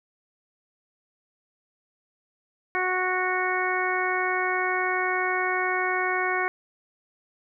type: harmonic tone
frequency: 368.2 Hz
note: F#4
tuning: 8 cents flat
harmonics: 1 / 2 / 3 / 4 / 5 / 6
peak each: -30 / -30 / -30 / -30 / -30 / -30 dBFS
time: 2.75-6.48 s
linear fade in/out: 0 ms
effects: none